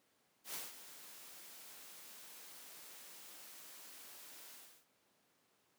white noise with ADSR envelope, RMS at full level -43 dBFS, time 0.44-4.86 s, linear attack 100 ms, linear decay 180 ms, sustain -12 dB, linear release 330 ms, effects pink hiss -75 dBFS RMS until 5.78 s + high-pass 200 Hz 12 dB/octave

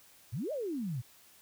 sine exponential two-way sweep, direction up then down, 97.7 to 640 to 111.8 Hz, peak -33 dBFS, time 0.32-1.02 s, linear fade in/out 20 ms, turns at 0.52 s, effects white hiss -60 dBFS RMS until 1.41 s

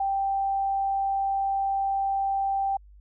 sine tone, 784 Hz, G5, in tune, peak -23 dBFS, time 0-2.77 s, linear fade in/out 5 ms, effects added 50 Hz sine -48 dBFS peak until 3 s

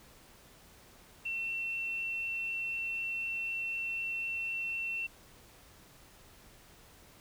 sine tone, 2702 Hz, E7, 42 cents sharp, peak -33 dBFS, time 1.25-5.07 s, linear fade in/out 10 ms, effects pink hiss -58 dBFS RMS until 7.2 s

